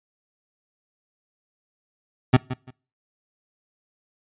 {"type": "tone with echo", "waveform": "25% pulse", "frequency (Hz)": 127.9, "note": "C3", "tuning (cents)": -39, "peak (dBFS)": -7, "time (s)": [2.33, 2.37], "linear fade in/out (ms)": 10, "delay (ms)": 170, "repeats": 2, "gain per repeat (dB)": -14, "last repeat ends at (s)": 2.71, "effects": ["noise-tail reverb RT60 0.4 s tail -24 dB re dry", "resampled to 8000 Hz"]}